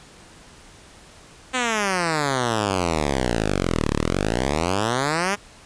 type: exponential two-way sweep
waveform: 5% pulse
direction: down then up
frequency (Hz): 261.6 to 35 to 209.1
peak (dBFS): -9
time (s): 1.53-5.36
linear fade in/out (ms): 20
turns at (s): 3.93
effects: pink hiss -47 dBFS RMS until 5.65 s + resampled to 22050 Hz